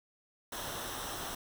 pink noise with comb filter, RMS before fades -40 dBFS, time 0.52-1.35 s, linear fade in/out 5 ms, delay 0.43 ms, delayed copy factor -0.6, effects none

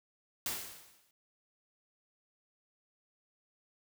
white noise with exponential decay, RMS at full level -34 dBFS, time 0.46-1.11 s, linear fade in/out 1 ms, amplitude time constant 140 ms, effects none

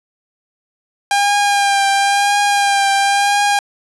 sawtooth tone with vibrato, 803 Hz, G5, 41 cents sharp, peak -8 dBFS, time 1.11-3.59 s, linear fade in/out 2 ms, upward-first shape triangle, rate 0.97 Hz, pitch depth 30 cents each way, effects resampled to 24000 Hz + 8-bit

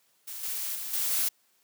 blue noise with level steps, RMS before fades -39 / -33 / -36 / -29 / -27 dBFS, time 0.27-1.29 s, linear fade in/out 10 ms, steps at 0.43 / 0.75 / 0.93 / 1.11 s, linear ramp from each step 5 ms, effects white hiss -68 dBFS RMS until 1.63 s + high-pass 150 Hz 12 dB/octave

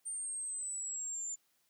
sine exponential sweep, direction down, 8870 to 7140 Hz, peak -37 dBFS, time 0.05-1.36 s, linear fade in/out 20 ms, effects white hiss -75 dBFS RMS until 1.69 s + high-pass 100 Hz 12 dB/octave

